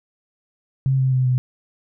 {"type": "tone with pitch steps", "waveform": "sine", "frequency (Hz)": [133.7, 131.33, 129, 126.71], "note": ["C3", "C3", "C3", "B2"], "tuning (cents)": [38, 7, -24, 45], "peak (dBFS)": -15, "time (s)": [0.86, 1.38], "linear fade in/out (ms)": 0, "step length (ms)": 130, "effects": []}